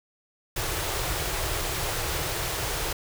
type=band-stop noise; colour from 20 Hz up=pink; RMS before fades=-29 dBFS; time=0.56-2.93 s; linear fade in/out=5 ms; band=160 to 320 Hz; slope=48 dB/octave; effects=none

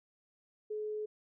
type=tone; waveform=sine; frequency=425.9 Hz; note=G#4; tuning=44 cents sharp; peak=-35 dBFS; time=0.7-1.06 s; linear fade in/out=10 ms; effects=none

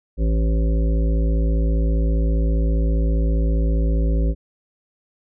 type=harmonic tone; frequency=55 Hz; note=A1; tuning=in tune; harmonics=1 / 3 / 5 / 7 / 9 / 10; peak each=-16 / -26 / -30 / -33 / -35 / -36 dBFS; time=0.17-4.35 s; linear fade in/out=50 ms; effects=none

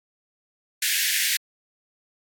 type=high-pass noise; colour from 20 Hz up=pink; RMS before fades=-23 dBFS; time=0.82-1.37 s; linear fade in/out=5 ms; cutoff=1600 Hz; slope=96 dB/octave; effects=AAC 64 kbps

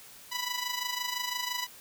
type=tone with amplitude modulation; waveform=10% pulse; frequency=987.8 Hz; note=B5; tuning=in tune; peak=-20 dBFS; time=0.31-1.67 s; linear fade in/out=20 ms; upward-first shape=sine; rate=25.9 Hz; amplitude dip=65%; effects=white hiss -51 dBFS RMS until 1.8 s

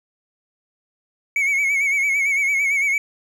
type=tone with vibrato; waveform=triangle; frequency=2229 Hz; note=C#7; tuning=9 cents sharp; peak=-15 dBFS; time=1.36-2.98 s; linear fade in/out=2 ms; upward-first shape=sine; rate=8.9 Hz; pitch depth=62 cents each way; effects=none

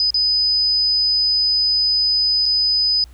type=tone with dropouts; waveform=sine; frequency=5000 Hz; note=D#8; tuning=8 cents sharp; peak=-14 dBFS; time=0-3.04 s; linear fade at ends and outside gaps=1 ms; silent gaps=0.105-0.143 / 2.457-2.461 s; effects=added 60 Hz sine -40 dBFS peak until 3.13 s + pink hiss -54 dBFS RMS until 3.13 s

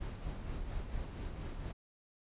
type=noise with tremolo; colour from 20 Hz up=brown; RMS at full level=-39 dBFS; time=0-1.73 s; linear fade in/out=20 ms; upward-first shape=sine; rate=4.3 Hz; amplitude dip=40%; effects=resampled to 8000 Hz

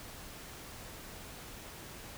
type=silence; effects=pink hiss -48 dBFS RMS until 2.17 s

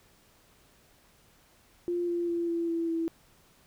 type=tone with pitch steps; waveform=sine; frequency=349.2 / 345.2 / 341.2 / 337.3 / 333.4 / 329.6 Hz; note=F4 / F4 / F4 / E4 / E4 / E4; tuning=0 / -20 / -40 / +40 / +20 / 0 cents; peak=-27 dBFS; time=1.88-3.08 s; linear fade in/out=0 ms; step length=200 ms; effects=pink hiss -62 dBFS RMS until 3.66 s

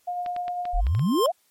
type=tone with tremolo; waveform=sine; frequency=712 Hz; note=F5; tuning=33 cents sharp; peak=-25 dBFS; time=0.07-0.81 s; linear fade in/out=10 ms; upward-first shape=sine; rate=10 Hz; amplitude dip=30%
type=clicks; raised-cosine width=0.3 ms; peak=-22 dBFS; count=7; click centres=0.262 / 0.364 / 0.481 / 0.654 / 0.868 / 0.95 / 0.994 s
type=exponential sweep; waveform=sine; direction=up; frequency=30.15 to 770 Hz; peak=-19 dBFS; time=0.73-1.32 s; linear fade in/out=20 ms
type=tone with exponential growth; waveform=square; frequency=1055 Hz; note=C6; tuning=14 cents sharp; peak=-20 dBFS; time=0.8-1.26 s; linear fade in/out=1 ms; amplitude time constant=100 ms
effects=white hiss -65 dBFS RMS until 1.5 s + MP3 64 kbps

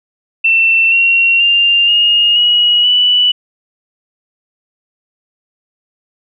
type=tone with pitch steps; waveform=sine; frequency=2686 / 2739 / 2794 / 2849 / 2906 / 2963 Hz; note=E7 / F7 / F7 / F7 / F#7 / F#7; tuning=+32 / -34 / 0 / +34 / -32 / +2 cents; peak=-7 dBFS; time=0.44-3.32 s; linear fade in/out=10 ms; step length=480 ms; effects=none

